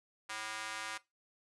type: tone with high-pass filter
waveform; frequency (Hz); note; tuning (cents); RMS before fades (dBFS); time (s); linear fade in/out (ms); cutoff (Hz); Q
square; 109.3; A2; -11; -42; 0.29-0.98; 10; 1300; 1.1
effects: noise-tail reverb RT60 0.2 s tail -19 dB re dry + resampled to 24000 Hz